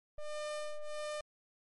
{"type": "ring-modulated tone", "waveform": "square", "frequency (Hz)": 300.8, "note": "D4", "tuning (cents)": 42, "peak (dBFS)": -35, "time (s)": [0.18, 1.21], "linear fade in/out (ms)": 5, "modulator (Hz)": 300, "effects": ["MP3 48 kbps"]}